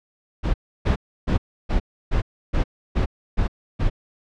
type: noise bursts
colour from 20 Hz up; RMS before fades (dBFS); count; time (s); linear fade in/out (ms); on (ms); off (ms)
brown; -19; 9; 0.43-3.9; 20; 110; 310
effects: low-pass 4000 Hz 12 dB/octave